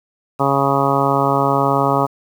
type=harmonic tone; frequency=138.5 Hz; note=C#3; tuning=1 cent flat; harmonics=1 / 2 / 3 / 4 / 5 / 6 / 7 / 8 / 9; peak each=-22 / -22 / -22 / -22 / -22 / -22 / -22 / -22 / -22 dBFS; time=0.39-2.07 s; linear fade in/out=20 ms; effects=7-bit